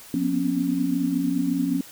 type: tone cluster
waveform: sine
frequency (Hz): 177.9 / 241.8 / 250.6 / 275.9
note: F3 / B3 / B3 / C#4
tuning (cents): +32 / -36 / +25 / -8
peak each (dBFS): -28 / -30 / -28 / -23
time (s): 0.14-1.81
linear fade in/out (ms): 2
effects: white hiss -45 dBFS RMS until 1.91 s